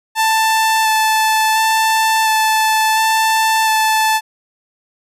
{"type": "tone with vibrato", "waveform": "sawtooth", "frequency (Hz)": 880, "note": "A5", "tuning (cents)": 0, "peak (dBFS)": -8, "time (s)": [0.15, 4.21], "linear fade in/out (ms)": 50, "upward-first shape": "square", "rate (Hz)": 0.71, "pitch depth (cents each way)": 9, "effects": ["resampled to 32000 Hz"]}